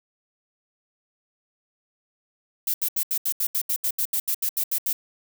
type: noise bursts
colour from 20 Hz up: violet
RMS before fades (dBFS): -24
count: 16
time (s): 2.67-4.93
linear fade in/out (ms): 5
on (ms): 70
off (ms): 76
effects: none